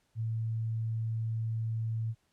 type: tone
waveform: sine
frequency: 112.5 Hz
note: A2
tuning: 39 cents sharp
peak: -30 dBFS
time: 0.15-2.15 s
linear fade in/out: 50 ms
effects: pink hiss -74 dBFS RMS until 2.32 s + low-pass 11000 Hz 12 dB/octave